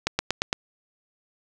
accelerating click train, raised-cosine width 0.2 ms, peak -5 dBFS, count 5, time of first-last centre 0.07-0.529 s, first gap 120 ms, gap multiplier 0.97, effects none

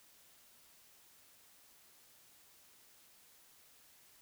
silence, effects white hiss -64 dBFS RMS until 4.21 s

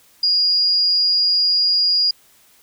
sine tone with amplitude modulation, 4859 Hz, D#8, 42 cents flat, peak -12 dBFS, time 0.23-2.11 s, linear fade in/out 5 ms, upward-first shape sine, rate 200 Hz, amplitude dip 30%, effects white hiss -53 dBFS RMS until 2.62 s

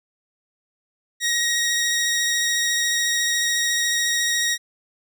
15% pulse tone with vibrato, 1886 Hz, A#6, 20 cents sharp, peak -13 dBFS, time 1.2-4.58 s, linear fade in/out 50 ms, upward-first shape sine, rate 14 Hz, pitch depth 12 cents each way, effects none

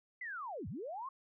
sine linear two-way sweep, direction down then up, 2055 to 74.1 to 1115 Hz, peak -40 dBFS, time 0.21-1.09 s, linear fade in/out 5 ms, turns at 0.68 s, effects none

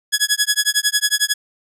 10% pulse tone with tremolo, 1680 Hz, G#6, 19 cents sharp, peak -3 dBFS, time 0.12-1.34 s, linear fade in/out 20 ms, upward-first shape sine, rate 11 Hz, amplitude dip 100%, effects none

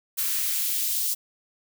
blue noise with high-pass filter sweep, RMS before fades -26 dBFS, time 0.17-1.15 s, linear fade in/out 20 ms, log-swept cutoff 1100 to 4300 Hz, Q 1, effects none

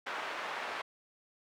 pink band-pass noise, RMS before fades -39 dBFS, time 0.06-0.82 s, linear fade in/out 10 ms, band 780 to 2200 Hz, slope 12 dB/octave, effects none

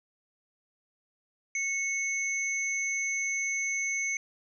sine tone pair together, 2201 / 6225 Hz, C#7 / G8, -13 / -13 cents, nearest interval octave + tritone, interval 1800 cents, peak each -29 / -34 dBFS, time 1.55-4.17 s, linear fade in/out 2 ms, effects none

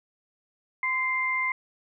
sine tone pair together, 1027.7 / 2095 Hz, C6 / C7, -31 / +2 cents, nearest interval octave, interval 1233 cents, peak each -30 / -25 dBFS, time 0.83-1.52 s, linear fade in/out 2 ms, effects none

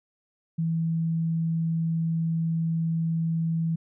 sine tone, 163.9 Hz, E3, 10 cents flat, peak -23 dBFS, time 0.58-3.76 s, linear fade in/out 10 ms, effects none

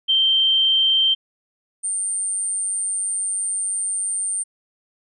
sine tone pair in turn, 3136 / 8903 Hz, G7 / C#9, 0 / +6 cents, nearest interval octave + tritone, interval 1806 cents, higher second, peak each -14 / -21 dBFS, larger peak first, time 0.08-1.15 / 1.83-4.44 s, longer second, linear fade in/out 20 ms, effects none

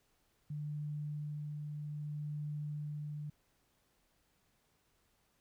sine tone with tremolo, 148.8 Hz, D3, 23 cents sharp, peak -37 dBFS, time 0.5-3.3 s, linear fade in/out 5 ms, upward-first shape sine, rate 0.63 Hz, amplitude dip 25%, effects pink hiss -75 dBFS RMS until 5.4 s

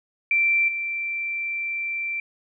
sine tone with level steps, 2348 Hz, D7, 1 cent flat, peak -17 / -25 dBFS, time 0.31-2.2 s, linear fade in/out 2 ms, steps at 0.68 s, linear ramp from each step 5 ms, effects none

